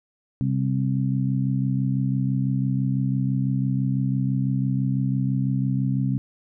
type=harmonic tone; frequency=66 Hz; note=C2; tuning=16 cents sharp; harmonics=2 / 3 / 4; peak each=-22 / -26 / -28 dBFS; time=0.41-6.18 s; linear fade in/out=0 ms; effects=none